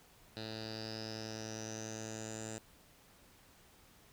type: tone with low-pass filter sweep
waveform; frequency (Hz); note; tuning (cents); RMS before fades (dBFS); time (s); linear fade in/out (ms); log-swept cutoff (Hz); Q
10% pulse; 110; A2; 0; -44; 0.37-2.58; 0; 4300 to 7500; 9.5
effects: pink hiss -63 dBFS RMS until 4.12 s